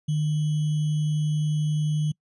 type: tone with sample-and-hold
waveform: sine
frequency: 151.9 Hz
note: D#3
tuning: 41 cents flat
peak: -21 dBFS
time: 0.08-2.12 s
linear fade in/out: 10 ms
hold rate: 3150 Hz
effects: noise-tail reverb RT60 0.1 s tail -26 dB re dry + resampled to 24000 Hz